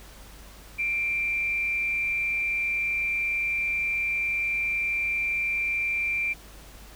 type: tone with frequency modulation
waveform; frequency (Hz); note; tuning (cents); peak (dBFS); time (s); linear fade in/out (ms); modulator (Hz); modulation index
sine; 2361; D7; +9; -24; 0.78-6.34; 20; 192; 0.24
effects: added 50 Hz sine -47 dBFS peak until 6.95 s + pink hiss -49 dBFS RMS until 6.95 s